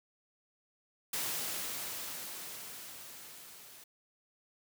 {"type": "noise with level ramp", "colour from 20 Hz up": "white", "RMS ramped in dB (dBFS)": [-35, -54], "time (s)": [1.13, 3.84], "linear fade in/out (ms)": 5, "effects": ["high-pass 100 Hz 12 dB/octave"]}